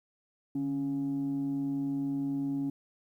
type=tone pair together; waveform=sine; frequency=146.83 / 277.3 Hz; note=D3 / C#4; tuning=0 / +1 cents; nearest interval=major seventh; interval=1101 cents; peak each=-37 / -28 dBFS; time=0.55-2.7 s; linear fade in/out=5 ms; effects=tanh soft clip ceiling -26 dBFS + 11-bit